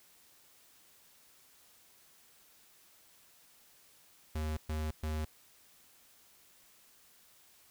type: tone bursts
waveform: square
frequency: 77.5 Hz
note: D#2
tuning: 6 cents flat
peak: -34 dBFS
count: 3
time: 4.35-5.25 s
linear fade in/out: 5 ms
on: 220 ms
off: 120 ms
effects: white hiss -63 dBFS RMS until 7.7 s